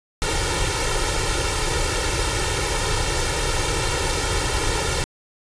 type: noise with comb filter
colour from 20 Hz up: pink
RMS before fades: -22 dBFS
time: 0.22-5.04 s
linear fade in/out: 0 ms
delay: 2.2 ms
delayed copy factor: +1
effects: resampled to 22050 Hz